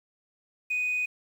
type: tone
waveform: sine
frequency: 2489 Hz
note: D#7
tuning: in tune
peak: -24 dBFS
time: 0.7-1.06 s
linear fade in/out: 10 ms
effects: tanh soft clip ceiling -22 dBFS + 9-bit

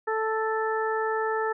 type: harmonic tone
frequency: 440 Hz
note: A4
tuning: in tune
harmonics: 1 / 2 / 3 / 4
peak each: -27 / -30 / -32 / -33 dBFS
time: 0.07-1.53 s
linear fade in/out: 10 ms
effects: none

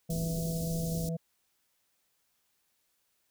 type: harmonic tone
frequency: 164.8 Hz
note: E3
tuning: in tune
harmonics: 1 / 3 / 4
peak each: -31 / -41 / -43 dBFS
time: 0.09-1.17 s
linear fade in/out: 10 ms
type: band-stop noise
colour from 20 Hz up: pink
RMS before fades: -39 dBFS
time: 0.1-1.09 s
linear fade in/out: 2 ms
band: 360 to 5000 Hz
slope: 24 dB/octave
effects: white hiss -75 dBFS RMS until 3.3 s

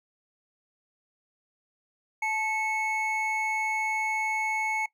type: tone pair together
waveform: triangle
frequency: 871.5 / 2200 Hz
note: A5 / C#7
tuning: -17 / -14 cents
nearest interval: octave + major third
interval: 1603 cents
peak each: -28 / -26 dBFS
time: 2.22-4.86 s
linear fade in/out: 5 ms
effects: noise-tail reverb RT60 0.1 s tail -20 dB re dry

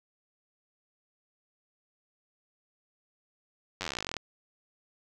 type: slowing click train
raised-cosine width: 0.2 ms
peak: -16 dBFS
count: 22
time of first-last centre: 3.81-4.167 s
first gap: 10 ms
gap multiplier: 1.05
effects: none

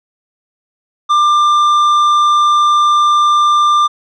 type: tone with tanh clipping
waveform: triangle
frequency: 1191 Hz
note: D6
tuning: 24 cents sharp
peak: -9 dBFS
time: 1.09-3.88 s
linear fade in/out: 20 ms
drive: 12 dB
effects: none

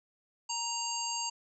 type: harmonic tone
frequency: 932.3 Hz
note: A#5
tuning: in tune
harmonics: 1 / 3 / 5 / 7 / 8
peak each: -37 / -41 / -38 / -40 / -39 dBFS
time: 0.49-1.3 s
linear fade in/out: 10 ms
effects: none

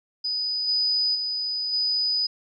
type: tone with level steps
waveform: sine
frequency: 4978 Hz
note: D#8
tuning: in tune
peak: -24 / -20 / -25 / -21 dBFS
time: 0.24-2.27 s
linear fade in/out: 10 ms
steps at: 0.67 / 1.14 / 1.72 s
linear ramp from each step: 20 ms
effects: none

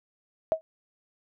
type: tone with exponential decay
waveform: sine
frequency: 640 Hz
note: D#5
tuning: 49 cents sharp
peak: -16 dBFS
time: 0.52-0.61 s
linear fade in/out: 0 ms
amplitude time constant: 19 ms
effects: none

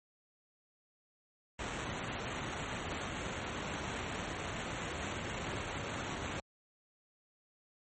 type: noise with sample-and-hold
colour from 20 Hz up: pink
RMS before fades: -39 dBFS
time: 1.59-6.4 s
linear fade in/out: 2 ms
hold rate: 4900 Hz
effects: high-pass 60 Hz 12 dB/octave + MP3 32 kbps

